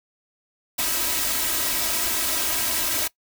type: noise with comb filter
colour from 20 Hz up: white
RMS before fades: -24 dBFS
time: 0.78-3.08 s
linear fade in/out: 10 ms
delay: 3.1 ms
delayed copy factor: +1
effects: noise-tail reverb RT60 0.1 s tail -21 dB re dry